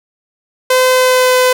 sawtooth tone with pitch glide, 512 to 506.7 Hz, C5 to B4, -38 to +44 cents, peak -4 dBFS, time 0.7-1.53 s, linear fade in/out 5 ms, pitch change -18 cents, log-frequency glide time 0.9-1.36 s, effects none

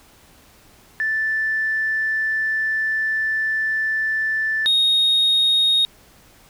sine tone pair in turn, 1760 / 3729 Hz, A6 / A#7, 0 / 0 cents, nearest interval octave + minor second, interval 1300 cents, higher second, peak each -18 / -12 dBFS, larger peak second, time 1-4.66 / 4.66-5.85 s, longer first, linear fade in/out 0 ms, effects tanh soft clip ceiling -12 dBFS + pink hiss -51 dBFS RMS until 6.49 s

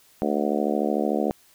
harmonic tone, 73.4 Hz, D2, in tune, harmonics 3 / 4 / 5 / 6 / 7 / 8 / 9 / 10, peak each -27 / -28 / -29 / -30 / -30 / -31 / -32 / -32 dBFS, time 0.22-1.31 s, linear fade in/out 0 ms, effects white hiss -57 dBFS RMS until 1.54 s

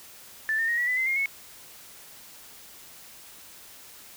sine tone with pitch steps, 1760 / 1816.8 / 1875.5 / 1936 / 1998.5 / 2063 / 2130 / 2198 Hz, A6 / A#6 / A#6 / B6 / B6 / C7 / C7 / C#7, 0 / -45 / +10 / -35 / +20 / -25 / +30 / -15 cents, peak -23 dBFS, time 0.49-1.258 s, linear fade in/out 0 ms, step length 96 ms, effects white hiss -48 dBFS RMS until 4.16 s

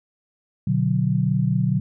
sine chord, B minor, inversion none, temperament just, 123.47 / 148.16 / 185.21 Hz, B2 / D3 / F#3, 0 / +16 / +2 cents, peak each -22 dBFS, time 0.67-1.8 s, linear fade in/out 5 ms, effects none

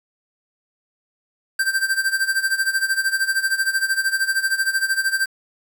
square tone with tremolo, 1568 Hz, G6, in tune, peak -16 dBFS, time 1.59-5.26 s, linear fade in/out 5 ms, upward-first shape sine, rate 13 Hz, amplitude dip 80%, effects 7-bit

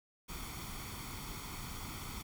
pink noise with comb filter, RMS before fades -44 dBFS, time 0.28-2.23 s, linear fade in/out 20 ms, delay 0.89 ms, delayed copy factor +0.65, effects none

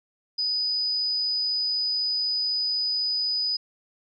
sine tone, 4978 Hz, D#8, in tune, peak -23 dBFS, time 0.38-3.57 s, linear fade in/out 10 ms, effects none

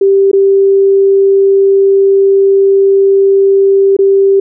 sine tone with dropouts, 392 Hz, G4, in tune, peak -4 dBFS, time 0.01-4.4 s, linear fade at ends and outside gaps 5 ms, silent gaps 0.315-0.331 / 3.967-3.988 s, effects none

